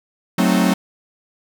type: chord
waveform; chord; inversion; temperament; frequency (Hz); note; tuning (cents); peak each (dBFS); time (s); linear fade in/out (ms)
45% pulse; F# diminished seventh; none; equal; 185 / 220 / 261.6 / 311.1; F#3 / A3 / C4 / Eb4; 0 / 0 / 0 / 0; -17 / -19 / -20 / -23; 0.38-0.74; 5
effects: none